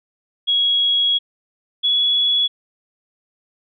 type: tone pair in turn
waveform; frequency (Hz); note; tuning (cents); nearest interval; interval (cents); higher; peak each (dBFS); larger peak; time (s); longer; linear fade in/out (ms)
sine; 3322 / 3382; G#7 / G#7; 0 / +31; unison; 31; second; -14; neither; 0.47-1.19 / 1.83-2.48; first; 20
effects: none